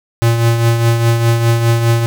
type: tone with tremolo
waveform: square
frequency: 116.2 Hz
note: A#2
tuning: 5 cents flat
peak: -8 dBFS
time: 0.22-2.06 s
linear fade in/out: 0 ms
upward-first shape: triangle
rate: 4.9 Hz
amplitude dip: 55%
effects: none